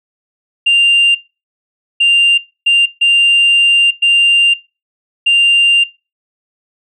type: tone bursts at uneven times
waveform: sine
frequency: 2790 Hz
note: F7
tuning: 2 cents flat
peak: -5 dBFS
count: 6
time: 0.66-1.15 / 2-2.38 / 2.66-2.86 / 3.01-3.91 / 4.02-4.54 / 5.26-5.84 s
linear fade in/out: 10 ms
effects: noise-tail reverb RT60 0.3 s tail -23 dB re dry + tanh soft clip ceiling -4 dBFS

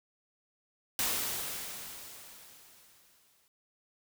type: noise with exponential decay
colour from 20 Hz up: white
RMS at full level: -30 dBFS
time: 0.99-3.48 s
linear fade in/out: 1 ms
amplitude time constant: 540 ms
effects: none

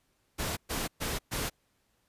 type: noise bursts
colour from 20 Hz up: pink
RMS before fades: -33 dBFS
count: 4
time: 0.38-1.5 s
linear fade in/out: 20 ms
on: 190 ms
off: 120 ms
effects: pink hiss -73 dBFS RMS until 2.08 s + resampled to 32000 Hz

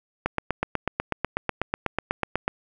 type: click train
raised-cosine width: 0.5 ms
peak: -8 dBFS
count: 19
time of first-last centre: 0.26-2.479 s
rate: 8.11 Hz
effects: none

